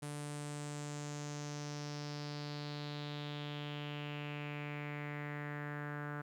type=tone with low-pass filter sweep; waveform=sawtooth; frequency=146.83 Hz; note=D3; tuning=in tune; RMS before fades=-43 dBFS; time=0.02-6.22 s; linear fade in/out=10 ms; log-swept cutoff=9700 to 1500 Hz; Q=4.1; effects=12-bit